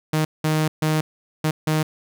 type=tone bursts at uneven times; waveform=sawtooth; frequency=155.56 Hz; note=D#3; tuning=in tune; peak=-14 dBFS; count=5; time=0.13-0.25 / 0.44-0.68 / 0.82-1.01 / 1.44-1.51 / 1.67-1.83 s; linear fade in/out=5 ms; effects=none